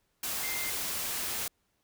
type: tone in noise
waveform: sine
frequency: 2093 Hz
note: C7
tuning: in tune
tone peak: -37 dBFS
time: 0.43-0.7 s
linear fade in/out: 5 ms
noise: white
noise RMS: -34 dBFS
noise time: 0.23-1.48 s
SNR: -6 dB
effects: pink hiss -75 dBFS RMS until 1.83 s